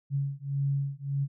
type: beating tone pair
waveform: sine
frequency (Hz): 138.59 / 140.29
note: C#3 / C#3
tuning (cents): 0 / +21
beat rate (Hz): 1.7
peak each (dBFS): -30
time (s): 0.1-1.28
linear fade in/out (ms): 50
effects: none